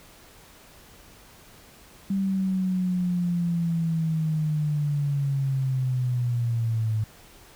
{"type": "linear sweep", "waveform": "sine", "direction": "down", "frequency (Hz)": [196, 107.8], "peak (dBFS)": -22, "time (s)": [2.1, 7.04], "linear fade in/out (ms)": 5, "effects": ["pink hiss -51 dBFS RMS until 7.55 s"]}